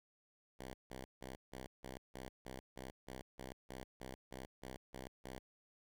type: tone bursts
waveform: 5% pulse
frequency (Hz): 64.8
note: C2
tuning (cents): -16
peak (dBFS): -36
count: 16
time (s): 0.59-5.39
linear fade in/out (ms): 10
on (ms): 150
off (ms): 160
effects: none